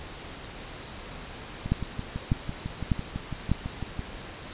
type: two click trains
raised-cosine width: 5 ms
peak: -19 / -10 dBFS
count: 15 / 4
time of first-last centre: 1.66-3.993 / 1.72-3.516 s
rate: 6 / 1.67 Hz
effects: pink hiss -41 dBFS RMS until 4.53 s + resampled to 8000 Hz